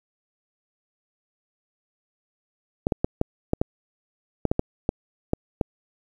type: clicks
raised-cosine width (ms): 2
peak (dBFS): -7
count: 12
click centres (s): 2.869 / 2.922 / 3.045 / 3.214 / 3.534 / 3.615 / 4.453 / 4.515 / 4.594 / 4.891 / 5.334 / 5.612
effects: 8-bit